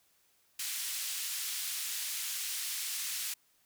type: band-pass noise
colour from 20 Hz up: white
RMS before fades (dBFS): -37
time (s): 0.59-3.34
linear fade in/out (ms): 5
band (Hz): 2200 to 13000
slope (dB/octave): 12
effects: white hiss -70 dBFS RMS until 3.65 s